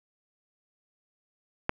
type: click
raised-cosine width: 0.5 ms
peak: -10 dBFS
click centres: 1.694 s
effects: none